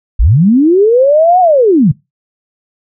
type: linear two-way sweep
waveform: sine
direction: up then down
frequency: 36.71 to 749 to 124.8 Hz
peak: -4 dBFS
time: 0.19-1.92 s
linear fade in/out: 10 ms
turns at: 1.4 s
effects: noise-tail reverb RT60 0.2 s tail -20 dB re dry